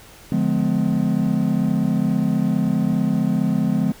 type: chord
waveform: triangle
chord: D diminished seventh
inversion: none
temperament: just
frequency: 146.83 / 176.2 / 211.4 / 253.7 Hz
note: D3 / F3 / Ab3 / Cb4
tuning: 0 / +16 / +31 / +47 cents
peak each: -23 / -20 / -19 / -21 dBFS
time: 0.32-3.92 s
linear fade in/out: 2 ms
effects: pink hiss -45 dBFS RMS until 4 s